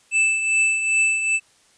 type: tone with tremolo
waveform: square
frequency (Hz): 2637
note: E7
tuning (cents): 0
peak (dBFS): -15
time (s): 0.11-1.4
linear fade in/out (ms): 50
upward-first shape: triangle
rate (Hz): 2.5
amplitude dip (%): 60
effects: white hiss -57 dBFS RMS until 1.77 s + resampled to 22050 Hz